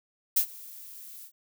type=noise with ADSR envelope; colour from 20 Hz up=violet; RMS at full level=-21 dBFS; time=0.36-1.32 s; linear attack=10 ms; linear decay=85 ms; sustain=-24 dB; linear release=86 ms; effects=none